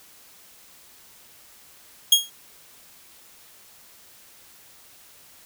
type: tone with exponential decay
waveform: sawtooth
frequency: 3274 Hz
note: G#7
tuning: 25 cents flat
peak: -6 dBFS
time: 2.12-2.3 s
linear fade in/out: 5 ms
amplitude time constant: 38 ms
effects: white hiss -51 dBFS RMS until 5.45 s